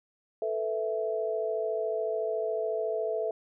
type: chord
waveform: sine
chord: A suspended second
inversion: none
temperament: equal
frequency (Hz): 440 / 493.9 / 659.3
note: A4 / B4 / E5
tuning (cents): 0 / 0 / 0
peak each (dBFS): -31 / -36 / -31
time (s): 0.42-3.31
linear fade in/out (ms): 2
effects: none